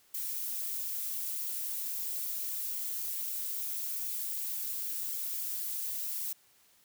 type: noise with flanger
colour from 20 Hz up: violet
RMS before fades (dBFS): -36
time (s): 0.14-6.33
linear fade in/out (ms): 5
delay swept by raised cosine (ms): 0.88 to 5.68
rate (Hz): 3.8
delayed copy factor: +0.55
effects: white hiss -65 dBFS RMS until 6.84 s